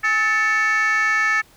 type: tone with frequency modulation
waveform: sine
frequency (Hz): 1760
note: A6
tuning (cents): 0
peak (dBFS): -13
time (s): 0.03-1.42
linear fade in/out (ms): 20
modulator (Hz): 466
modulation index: 0.98
effects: tanh soft clip ceiling -15 dBFS + pink hiss -52 dBFS RMS until 1.56 s